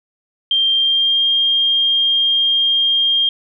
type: tone with pitch glide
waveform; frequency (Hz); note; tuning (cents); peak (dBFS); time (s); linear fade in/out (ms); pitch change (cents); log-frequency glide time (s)
sine; 3176 to 3213; G7 to G7; +22 to +42; -12; 0.51-3.29; 2; +20; 0.72-1.25
effects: none